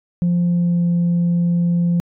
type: tone with pitch glide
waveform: sine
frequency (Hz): 174.61 to 172.8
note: F3 to F3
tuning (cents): 0 to -18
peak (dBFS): -12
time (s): 0.22-2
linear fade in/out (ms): 0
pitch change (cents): -18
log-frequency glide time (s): 0.42-0.87
effects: tanh soft clip ceiling -12 dBFS